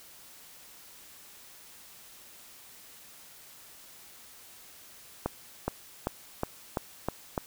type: accelerating click train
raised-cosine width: 1 ms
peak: -14 dBFS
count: 7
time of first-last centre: 5.26-7.378 s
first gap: 420 ms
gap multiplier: 0.93
effects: white hiss -52 dBFS RMS until 7.46 s